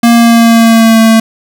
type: tone with pitch glide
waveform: square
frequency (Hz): 234.3 to 224.1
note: A#3 to A3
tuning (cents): +9 to +32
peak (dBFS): -3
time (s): 0.03-1.2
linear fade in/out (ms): 5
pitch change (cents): -77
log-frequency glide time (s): 0.14-0.99
effects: none